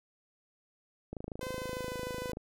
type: click train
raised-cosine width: 2 ms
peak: -26 dBFS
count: 34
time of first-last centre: 1.13-2.371 s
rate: 26.6 Hz
type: tone with pitch glide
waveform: sawtooth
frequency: 512 to 500.6 Hz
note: C5 to B4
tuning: -38 to +23 cents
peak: -34 dBFS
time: 1.41-2.32 s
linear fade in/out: 2 ms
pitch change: -39 cents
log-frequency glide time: 1.53-1.97 s
effects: none